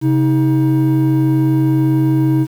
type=tone pair together; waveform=triangle; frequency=134.5 / 316.4 Hz; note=C3 / D#4; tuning=+48 / +29 cents; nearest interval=octave + minor third; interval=1481 cents; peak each=-11 dBFS; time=0.01-2.47 s; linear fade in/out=50 ms; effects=tanh soft clip ceiling -2 dBFS + 7-bit